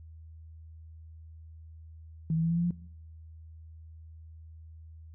sine tone with pitch steps, 160.1 / 162.9 / 165.75 / 168.64 / 171.59 / 174.59 Hz, D#3 / E3 / E3 / E3 / F3 / F3, +50 / -20 / +10 / +40 / -30 / 0 cents, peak -25 dBFS, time 2.3-2.708 s, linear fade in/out 2 ms, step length 68 ms, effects noise-tail reverb RT60 0.8 s tail -21 dB re dry + added 80 Hz sine -46 dBFS peak until 5.14 s

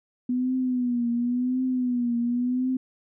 sine tone with vibrato, 246.9 Hz, B3, in tune, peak -22 dBFS, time 0.29-2.77 s, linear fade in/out 5 ms, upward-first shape triangle, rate 0.93 Hz, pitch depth 85 cents each way, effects none

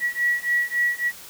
sine beating tone pair, 1929 / 1932.6 Hz, B6 / B6, -41 / -38 cents, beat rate 3.6 Hz, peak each -23 dBFS, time 0-1.12 s, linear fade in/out 50 ms, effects white hiss -42 dBFS RMS until 1.29 s

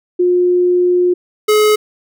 sine / square tone pair in turn, 357.4 / 425 Hz, F4 / G#4, +40 / +40 cents, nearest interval minor third, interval 300 cents, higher second, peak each -9 dBFS, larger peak neither, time 0.19-1.14 / 1.48-1.76 s, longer first, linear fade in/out 10 ms, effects none

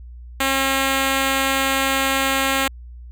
5% pulse tone, 269.7 Hz, C#4, 47 cents flat, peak -6 dBFS, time 0.4-2.68 s, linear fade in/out 5 ms, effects added 60 Hz sine -35 dBFS peak until 3.11 s

